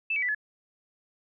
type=tone with pitch steps; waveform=sine; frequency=2637 / 2282 / 1975.5 / 1709.9 Hz; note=E7 / C#7 / B6 / A6; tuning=0 / +50 / 0 / -50 cents; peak=-25 dBFS; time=0.1-0.348 s; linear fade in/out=5 ms; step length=62 ms; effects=none

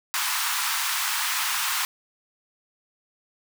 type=high-pass noise; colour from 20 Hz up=pink; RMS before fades=-26 dBFS; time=0.14-1.85 s; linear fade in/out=0 ms; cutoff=910 Hz; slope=48 dB/octave; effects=none

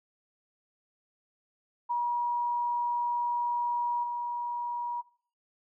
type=tone with level steps; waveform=sine; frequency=959 Hz; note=A#5; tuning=49 cents sharp; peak=-26 / -30 dBFS; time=1.89-5.02 s; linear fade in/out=20 ms; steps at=4.03 s; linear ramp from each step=10 ms; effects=noise-tail reverb RT60 0.5 s tail -19 dB re dry

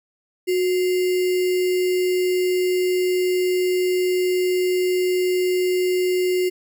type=tone with sample-and-hold; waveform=sine; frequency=365.5 Hz; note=F#4; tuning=21 cents flat; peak=-17 dBFS; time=0.47-6.5 s; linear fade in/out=20 ms; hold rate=2450 Hz; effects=none

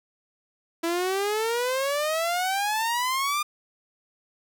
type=exponential sweep; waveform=sawtooth; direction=up; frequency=329.6 to 1216 Hz; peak=-20 dBFS; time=0.83-3.43 s; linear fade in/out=10 ms; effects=none

